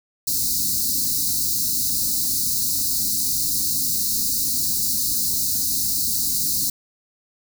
white band-stop noise, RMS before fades -22 dBFS, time 0.27-6.7 s, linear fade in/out 5 ms, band 310 to 4000 Hz, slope 96 dB/octave, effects none

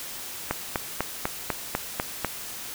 click train, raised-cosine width 0.5 ms, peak -9 dBFS, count 8, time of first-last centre 0.51-2.247 s, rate 4.03 Hz, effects white hiss -37 dBFS RMS until 2.74 s

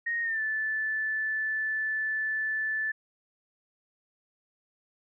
sine tone with pitch glide, 1865 to 1750.2 Hz, A#6 to A6, 0 to -10 cents, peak -27 dBFS, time 0.06-2.92 s, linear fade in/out 10 ms, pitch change -110 cents, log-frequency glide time 0.22-0.41 s, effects none

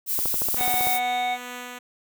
violet noise, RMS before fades -25 dBFS, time 0.06-1 s, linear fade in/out 50 ms
clicks, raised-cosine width 1 ms, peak -17 dBFS, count 11, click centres 0.19 / 0.257 / 0.342 / 0.419 / 0.486 / 0.544 / 0.61 / 0.679 / 0.741 / 0.809 / 0.87 s
5% pulse tone with tremolo, 246.9 Hz, B3, in tune, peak -22 dBFS, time 0.56-1.79 s, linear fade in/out 10 ms, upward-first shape sine, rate 2.3 Hz, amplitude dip 25%
harmonic tone, 740 Hz, F#5, in tune, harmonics 1 / 3 / 5, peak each -24 / -30 / -34 dBFS, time 0.57-1.38 s, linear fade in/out 50 ms
effects none

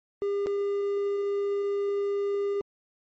triangle tone with dropouts, 402.5 Hz, G4, 46 cents sharp, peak -23 dBFS, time 0.22-2.61 s, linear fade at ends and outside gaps 0 ms, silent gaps 0.461-0.469 s, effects MP3 32 kbps

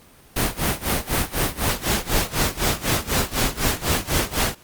pink noise with tremolo, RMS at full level -19 dBFS, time 0.36-4.55 s, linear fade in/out 5 ms, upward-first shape sine, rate 4 Hz, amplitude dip 90%, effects pink hiss -50 dBFS RMS until 4.63 s + Opus 32 kbps

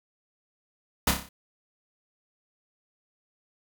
pink noise with echo, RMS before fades -22 dBFS, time 1.07-1.11 s, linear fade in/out 5 ms, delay 30 ms, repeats 6, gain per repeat -5 dB, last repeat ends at 1.29 s, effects none

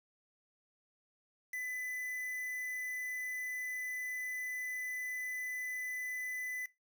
triangle tone with quantisation, 2003 Hz, B6, 24 cents sharp, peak -36 dBFS, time 1.53-6.66 s, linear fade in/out 5 ms, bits 8, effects noise-tail reverb RT60 0.2 s tail -18 dB re dry

